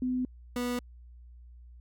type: tone pair in turn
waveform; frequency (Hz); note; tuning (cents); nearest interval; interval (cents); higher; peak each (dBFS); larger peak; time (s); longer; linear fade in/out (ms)
sine / 30% pulse; 252.9 / 244.9; B3 / B3; +41 / -14; minor second; 55; first; -27; neither; 0.02-0.25 / 0.56-0.79; neither; 2
effects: added 60 Hz sine -48 dBFS peak until 1.8 s